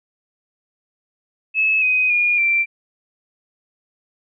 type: tone with pitch steps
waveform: sine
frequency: 2593 / 2510 / 2431 / 2353 Hz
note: E7 / D#7 / D#7 / D7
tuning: -29 / +15 / -41 / +3 cents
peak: -14 dBFS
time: 1.54-2.66 s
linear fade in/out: 50 ms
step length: 280 ms
effects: none